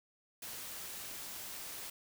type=noise; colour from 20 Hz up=white; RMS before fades=-45 dBFS; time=0.42-1.9 s; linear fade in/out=5 ms; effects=none